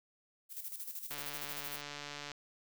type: noise with tremolo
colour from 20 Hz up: violet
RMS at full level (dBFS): -42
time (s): 0.49-1.82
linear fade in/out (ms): 50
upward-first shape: square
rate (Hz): 13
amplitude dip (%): 60
type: click train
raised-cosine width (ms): 0.2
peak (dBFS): -26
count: 176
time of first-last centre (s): 1.11-2.317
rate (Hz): 145
effects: none